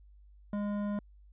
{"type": "tone with hard clipping", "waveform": "sine", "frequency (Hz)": 205.3, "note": "G#3", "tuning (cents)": -20, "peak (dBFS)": -33, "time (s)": [0.53, 0.99], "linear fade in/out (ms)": 2, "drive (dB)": 12, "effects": ["added 50 Hz sine -54 dBFS peak until 1.32 s", "resampled to 8000 Hz"]}